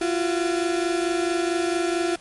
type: tone pair together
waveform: 35% pulse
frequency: 340.4 / 364.9 Hz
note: F4 / F#4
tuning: -44 / -24 cents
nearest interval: minor second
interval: 120 cents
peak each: -21 / -25 dBFS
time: 0.01-2.16 s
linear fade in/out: 5 ms
effects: pink hiss -49 dBFS RMS until 2.2 s + MP3 48 kbps